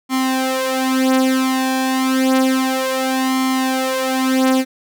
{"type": "tone with flanger", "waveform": "sawtooth", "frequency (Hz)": 261.6, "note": "C4", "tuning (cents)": 0, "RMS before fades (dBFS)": -17, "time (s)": [0.09, 4.65], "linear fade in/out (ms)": 50, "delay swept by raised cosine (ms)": [0.93, 5.03], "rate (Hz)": 0.3, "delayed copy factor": 0.8, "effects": []}